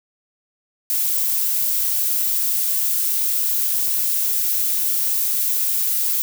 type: noise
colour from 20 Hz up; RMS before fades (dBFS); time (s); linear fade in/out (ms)
violet; -20; 0.9-6.22; 0
effects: none